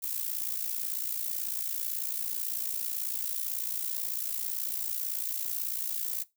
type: noise with amplitude modulation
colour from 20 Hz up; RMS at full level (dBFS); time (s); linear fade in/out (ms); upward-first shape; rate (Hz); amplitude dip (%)
violet; -30; 0.02-6.24; 20; sine; 58.1; 75
effects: noise-tail reverb RT60 0.2 s tail -19 dB re dry